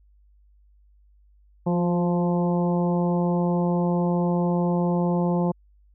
harmonic tone with a mistuned harmonic, 174.61 Hz, F3, in tune, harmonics 1 / 2 / 3 / 4 / 5 / 6, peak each -21 / -28 / -29 / -34 / -32 / -39 dBFS, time 1.66-5.52 s, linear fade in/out 10 ms, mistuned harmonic 2, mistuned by +22 cents, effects added 50 Hz sine -54 dBFS peak until 5.94 s

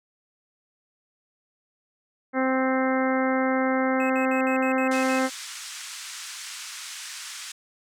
harmonic tone, 261.6 Hz, C4, in tune, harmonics 1 / 2 / 3 / 4 / 5 / 6 / 7 / 8, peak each -24 / -26 / -30 / -34 / -32 / -33 / -36 / -34 dBFS, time 2.33-5.3 s, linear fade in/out 50 ms
triangle tone bursts, 2568 Hz, E7, 46 cents flat, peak -30 dBFS, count 8, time 4-5.189 s, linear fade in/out 2 ms, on 97 ms, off 59 ms
white band-pass noise, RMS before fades -38 dBFS, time 4.91-7.52 s, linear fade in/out 5 ms, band 1200 to 8400 Hz, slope 24 dB/octave
effects none

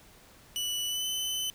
sawtooth tone with pitch glide, 2960 to 3031 Hz, F#7 to F#7, 0 to +41 cents, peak -27 dBFS, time 0.56-1.5 s, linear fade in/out 0 ms, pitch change +41 cents, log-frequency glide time 0.87-1.06 s, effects pink hiss -56 dBFS RMS until 1.54 s

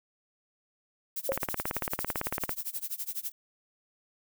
violet noise with tremolo, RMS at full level -33 dBFS, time 1.16-3.32 s, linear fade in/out 5 ms, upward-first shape sine, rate 12 Hz, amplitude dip 95%
sine tone with exponential decay, 540 Hz, C#5, 45 cents flat, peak -21 dBFS, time 1.29-1.39 s, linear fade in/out 2 ms, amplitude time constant 21 ms
click train, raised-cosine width 0.5 ms, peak -15 dBFS, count 22, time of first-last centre 1.32-2.493 s, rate 17.9 Hz
effects none

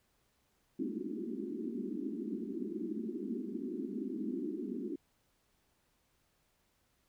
pink band-pass noise, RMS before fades -39 dBFS, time 0.79-4.96 s, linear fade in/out 5 ms, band 200 to 390 Hz, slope 96 dB/octave, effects pink hiss -75 dBFS RMS until 7.08 s

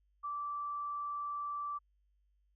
sine tone, 1165 Hz, D6, 14 cents flat, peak -36 dBFS, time 0.23-1.79 s, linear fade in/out 20 ms, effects added 50 Hz sine -70 dBFS peak until 2.55 s

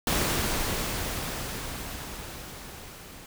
pink noise with level ramp, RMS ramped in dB -25 to -46 dBFS, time 0.07-3.26 s, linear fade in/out 2 ms, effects none

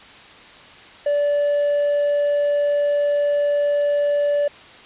sine tone with hard clipping, 580 Hz, D5, 22 cents flat, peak -17 dBFS, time 1.06-4.48 s, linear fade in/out 5 ms, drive 2 dB, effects white hiss -43 dBFS RMS until 4.85 s + resampled to 8000 Hz

